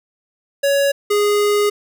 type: tone pair in turn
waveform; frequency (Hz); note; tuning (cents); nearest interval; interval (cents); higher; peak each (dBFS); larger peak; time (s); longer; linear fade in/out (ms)
square; 560 / 413.3; C#5 / G#4; +18 / -8; perfect fourth; 526; first; -14; neither; 0.63-0.92 / 1.1-1.7; second; 10
effects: none